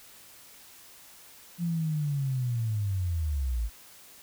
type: linear sweep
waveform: sine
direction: down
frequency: 174.61 to 51.91 Hz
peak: -26 dBFS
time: 1.58-3.7 s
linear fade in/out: 50 ms
effects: white hiss -52 dBFS RMS until 4.22 s